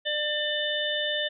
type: harmonic tone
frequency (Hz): 597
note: D5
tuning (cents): +28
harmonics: 1 / 3 / 5 / 6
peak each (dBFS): -31 / -31 / -31 / -31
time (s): 0.05-1.29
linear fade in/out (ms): 20
effects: none